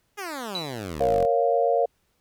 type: exponential sweep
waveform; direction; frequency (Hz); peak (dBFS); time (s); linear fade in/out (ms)
10% pulse; down; 424.6 to 39.98; -23; 0.17-1.26; 20
type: tone with exponential decay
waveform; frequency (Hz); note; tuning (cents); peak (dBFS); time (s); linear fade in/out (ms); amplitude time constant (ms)
sine; 3954; B7; +1; -25; 0.55-0.86; 2; 66
type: chord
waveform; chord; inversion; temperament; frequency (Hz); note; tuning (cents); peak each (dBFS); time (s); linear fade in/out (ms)
sine; Bb minor; none; equal; 466.2 / 554.4 / 698.5; Bb4 / Db5 / F5; 0 / 0 / 0; -23; 1-1.86; 10
effects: pink hiss -70 dBFS RMS until 2.2 s